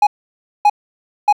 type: tone bursts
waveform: triangle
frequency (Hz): 830.6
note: G#5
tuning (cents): 0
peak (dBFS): -5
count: 3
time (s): 0.02-1.327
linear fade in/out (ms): 5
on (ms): 49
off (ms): 580
effects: none